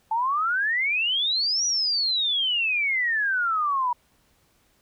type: exponential two-way sweep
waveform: sine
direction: up then down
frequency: 866 to 5890 to 954 Hz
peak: -21 dBFS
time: 0.11-3.93 s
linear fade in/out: 5 ms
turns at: 1.65 s
effects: pink hiss -64 dBFS RMS until 4.81 s